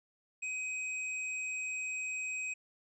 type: tone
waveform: square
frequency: 2521 Hz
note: D#7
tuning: 22 cents sharp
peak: -36 dBFS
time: 0.42-2.54 s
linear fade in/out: 10 ms
effects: resampled to 24000 Hz